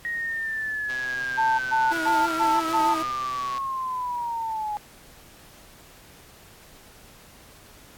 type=linear sweep; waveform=sine; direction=down; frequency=1885 to 830.6 Hz; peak=-26 dBFS; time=0.05-4.77 s; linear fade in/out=0 ms
type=click train; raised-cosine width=0.2 ms; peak=-21 dBFS; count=344; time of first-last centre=0.9-3.58 s; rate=128 Hz
type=tone bursts; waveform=sine; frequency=889 Hz; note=A5; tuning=18 cents sharp; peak=-19 dBFS; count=5; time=1.37-2.95 s; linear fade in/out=20 ms; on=220 ms; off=120 ms
type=tone with vibrato; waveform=sawtooth; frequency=326.8 Hz; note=E4; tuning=15 cents flat; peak=-24 dBFS; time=1.91-3.03 s; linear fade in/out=10 ms; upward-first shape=triangle; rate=6.3 Hz; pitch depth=53 cents each way
effects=pink hiss -50 dBFS RMS until 7.97 s + AAC 64 kbps